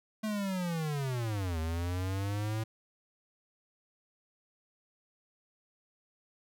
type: linear two-way sweep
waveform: square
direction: down then up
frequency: 219.2 to 79 to 111.7 Hz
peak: -32 dBFS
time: 0.23-2.64 s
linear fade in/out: 10 ms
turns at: 1.59 s
effects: none